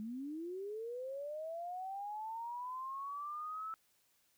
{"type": "linear sweep", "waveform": "sine", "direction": "up", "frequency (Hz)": [207.7, 1318.5], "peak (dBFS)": -40, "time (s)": [0, 3.74], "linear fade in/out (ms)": 0, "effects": ["white hiss -74 dBFS RMS until 4.37 s"]}